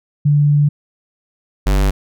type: tone pair in turn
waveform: sine / square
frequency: 146.2 / 48.79 Hz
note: D3 / G1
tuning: -7 / -7 cents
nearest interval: octave + perfect fifth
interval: 1900 cents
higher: first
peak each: -9 / -12 dBFS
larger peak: first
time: 0.25-0.69 / 1.66-1.91 s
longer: first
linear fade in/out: 10 ms
effects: none